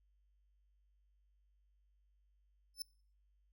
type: tone with exponential growth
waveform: sawtooth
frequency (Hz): 5274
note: E8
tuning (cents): 0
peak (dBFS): -33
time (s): 2.74-2.82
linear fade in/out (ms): 2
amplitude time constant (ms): 16
effects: noise-tail reverb RT60 0.5 s tail -25 dB re dry + added 50 Hz sine -70 dBFS peak until 3.52 s